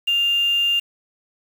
sine tone with quantisation, 2800 Hz, F7, 4 cents sharp, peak -16 dBFS, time 0.07-0.8 s, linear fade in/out 10 ms, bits 6, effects none

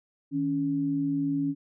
sine tone pair together, 157.04 / 280 Hz, D#3 / C#4, +16 / +18 cents, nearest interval minor seventh, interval 1002 cents, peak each -33 / -25 dBFS, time 0.31-1.55 s, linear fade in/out 50 ms, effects none

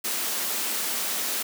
white high-pass noise, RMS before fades -28 dBFS, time 0.04-1.43 s, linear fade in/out 10 ms, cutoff 190 Hz, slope 48 dB/octave, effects none

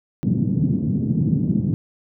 pink band-pass noise, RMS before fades -20 dBFS, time 0.23-1.74 s, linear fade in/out 0 ms, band 130 to 240 Hz, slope 24 dB/octave, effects none

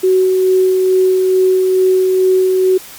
sine tone with tremolo, 373.7 Hz, F#4, 17 cents sharp, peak -7 dBFS, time 0.03-2.78 s, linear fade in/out 10 ms, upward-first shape sine, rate 2.3 Hz, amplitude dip 25%, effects white hiss -34 dBFS RMS until 2.98 s + MP3 96 kbps

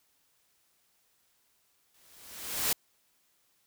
white noise with exponential growth, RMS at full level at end -26 dBFS, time 1.94-2.73 s, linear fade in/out 5 ms, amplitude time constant 170 ms, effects white hiss -71 dBFS RMS until 3.66 s

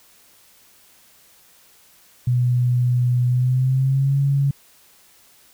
sine tone with pitch glide, 123.47 to 139.39 Hz, B2 to C#3, 0 to +10 cents, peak -15 dBFS, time 2.27-4.51 s, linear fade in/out 5 ms, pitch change +210 cents, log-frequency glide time 3.27-4.19 s, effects white hiss -53 dBFS RMS until 5.53 s

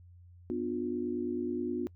sine chord, B diminished, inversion none, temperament just, 246.9 / 296.3 / 355.6 Hz, B3 / D4 / F4, 0 / +15 / +31 cents, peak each -35 / -37 / -34 dBFS, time 0.5-1.87 s, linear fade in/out 0 ms, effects noise-tail reverb RT60 0.1 s tail -24 dB re dry + added 88 Hz sine -52 dBFS peak until 1.95 s

